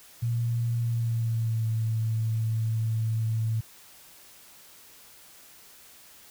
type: tone with pitch glide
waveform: sine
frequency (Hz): 117.6 to 111.71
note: A#2 to A2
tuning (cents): +16 to +27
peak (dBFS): -24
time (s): 0.22-3.61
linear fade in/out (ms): 10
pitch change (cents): -89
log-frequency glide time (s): 0.79-1.71
effects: white hiss -52 dBFS RMS until 6.3 s